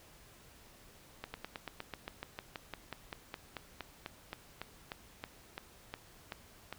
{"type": "slowing click train", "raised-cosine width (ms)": 0.3, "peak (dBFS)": -24, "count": 26, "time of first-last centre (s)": [1.24, 6.726], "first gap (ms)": 100, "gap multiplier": 1.06, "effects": ["pink hiss -59 dBFS RMS until 6.78 s"]}